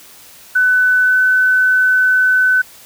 sine tone with pitch glide, 1500 to 1509.6 Hz, F#6 to F#6, +23 to +34 cents, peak -9 dBFS, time 0.55-2.62 s, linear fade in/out 10 ms, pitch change +11 cents, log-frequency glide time 1-1.18 s, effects white hiss -41 dBFS RMS until 2.85 s

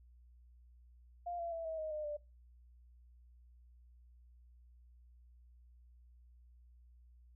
sine tone with pitch steps, 699 / 679.9 / 661.3 / 643.2 / 625.6 / 608.5 / 591.9 Hz, F5 / F5 / E5 / E5 / D#5 / D#5 / D5, +1 / -47 / +5 / -43 / +9 / -39 / +13 cents, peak -38 dBFS, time 1.26-2.17 s, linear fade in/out 10 ms, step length 130 ms, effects noise-tail reverb RT60 0.3 s tail -23 dB re dry + added 60 Hz sine -59 dBFS peak until 7.35 s

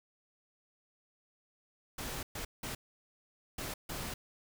pink noise bursts at uneven times, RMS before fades -40 dBFS, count 5, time 1.98-2.23 / 2.35-2.45 / 2.63-2.75 / 3.58-3.74 / 3.89-4.14 s, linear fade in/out 5 ms, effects none

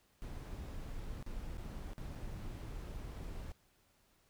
brown noise with dropouts, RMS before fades -44 dBFS, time 0.22-3.52 s, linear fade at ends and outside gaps 0 ms, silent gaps 1.226-1.264 / 1.572-1.58 / 1.933-1.981 / 2.15-2.155 s, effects pink hiss -72 dBFS RMS until 4.29 s

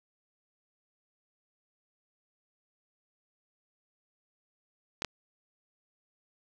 clicks, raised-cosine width 0.2 ms, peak -14 dBFS, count 2, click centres 5.021 / 5.047 s, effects none

